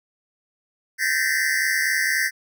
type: tone cluster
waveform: square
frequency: 1557 / 1745 / 1834 / 1898 / 2045 Hz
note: G6 / A6 / A#6 / A#6 / C7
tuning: -12 / -15 / -29 / +31 / -40 cents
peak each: -27 dBFS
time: 0.98-2.31 s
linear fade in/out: 50 ms
effects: none